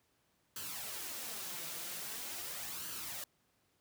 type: noise with flanger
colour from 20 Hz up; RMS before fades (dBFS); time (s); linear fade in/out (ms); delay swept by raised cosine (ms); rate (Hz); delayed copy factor
white; -43; 0.56-3.24; 2; 0.66 to 5.96; 0.43; +0.55
effects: pink hiss -75 dBFS RMS until 3.8 s + high-pass 80 Hz 12 dB/octave